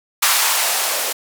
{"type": "noise with band-pass filter sweep", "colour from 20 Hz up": "violet", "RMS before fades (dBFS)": -18, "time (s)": [0.22, 1.13], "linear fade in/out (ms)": 10, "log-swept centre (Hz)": [1100, 480], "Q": 1.9, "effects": []}